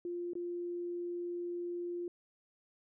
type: tone with dropouts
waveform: sine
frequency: 349.2 Hz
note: F4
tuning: in tune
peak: -36 dBFS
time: 0.05-2.08 s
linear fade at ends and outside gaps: 2 ms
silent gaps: 0.334-0.353 s
effects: none